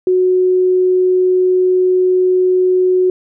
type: tone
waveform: sine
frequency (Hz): 367.8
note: F#4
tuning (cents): -10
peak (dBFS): -9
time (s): 0.07-3.1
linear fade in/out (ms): 2
effects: none